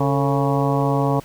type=harmonic tone with a mistuned harmonic; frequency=138.59 Hz; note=C#3; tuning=in tune; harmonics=1 / 2 / 3 / 4 / 5 / 6 / 7 / 8; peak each=-20 / -23 / -25 / -26 / -27 / -28 / -28 / -29 dBFS; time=0-1.2 s; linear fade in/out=5 ms; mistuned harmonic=3; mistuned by=+100 cents; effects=pink hiss -45 dBFS RMS until 1.24 s